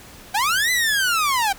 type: linear two-way sweep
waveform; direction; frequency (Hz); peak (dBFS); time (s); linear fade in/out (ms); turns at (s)
sawtooth; up then down; 756 to 2030 to 756; -14; 0.34-1.53; 10; 0.71
effects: pink hiss -43 dBFS RMS until 1.58 s